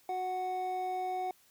triangle tone pair together, 367.4 / 740 Hz, F#4 / F#5, -12 / 0 cents, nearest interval octave, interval 1212 cents, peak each -38 / -31 dBFS, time 0.09-1.31 s, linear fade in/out 2 ms, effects white hiss -65 dBFS RMS until 1.5 s

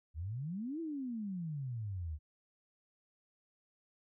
sine exponential two-way sweep, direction up then down, 72.6 to 337.9 to 72.6 Hz, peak -37 dBFS, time 0.14-2.19 s, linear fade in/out 50 ms, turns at 0.8 s, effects none

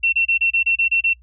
sine tone bursts, 2711 Hz, E7, 48 cents sharp, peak -14 dBFS, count 9, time 0.03-1.135 s, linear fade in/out 10 ms, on 97 ms, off 29 ms, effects noise-tail reverb RT60 0.1 s tail -25 dB re dry + added 60 Hz sine -46 dBFS peak until 1.22 s

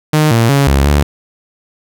sawtooth tone with pitch steps, 153.4 / 115.1 / 139.7 / 68.9 / 72.6 Hz, D#3 / A#2 / C#3 / C#2 / D2, -24 / -22 / +14 / -10 / -19 cents, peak -4 dBFS, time 0.13-1.03 s, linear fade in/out 5 ms, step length 180 ms, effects none

